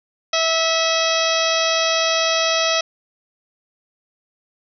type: harmonic tone with a mistuned harmonic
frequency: 652 Hz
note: E5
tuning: 19 cents flat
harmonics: 1 / 2 / 3 / 4 / 5 / 6 / 7 / 8 / 9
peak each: -21 / -24 / -27 / -25 / -25 / -25 / -31 / -26 / -28 dBFS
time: 0.33-2.81 s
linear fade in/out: 5 ms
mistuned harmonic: 4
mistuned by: -28 cents
effects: none